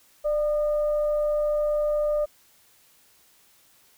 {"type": "tone with frequency modulation", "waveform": "sine", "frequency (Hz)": 596, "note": "D5", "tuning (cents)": 25, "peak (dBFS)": -21, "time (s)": [0.24, 2.26], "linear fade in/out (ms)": 20, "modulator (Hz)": 622, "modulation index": 0.26, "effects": ["white hiss -59 dBFS RMS until 3.97 s"]}